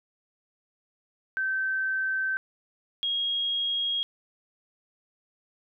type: tone pair in turn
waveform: sine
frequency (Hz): 1546 / 3276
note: G6 / G#7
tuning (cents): -24 / -24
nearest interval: octave + minor second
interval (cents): 1300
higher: second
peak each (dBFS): -25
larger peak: neither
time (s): 1.37-2.37 / 3.03-4.03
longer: neither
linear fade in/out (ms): 0
effects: none